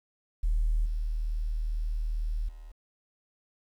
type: tone with level steps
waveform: sine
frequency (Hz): 38.89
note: D#1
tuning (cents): 0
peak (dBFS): -22 / -27 / -42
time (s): 0.43-2.72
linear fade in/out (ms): 10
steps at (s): 0.85 / 2.48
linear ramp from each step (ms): 10
effects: tanh soft clip ceiling -18 dBFS + 10-bit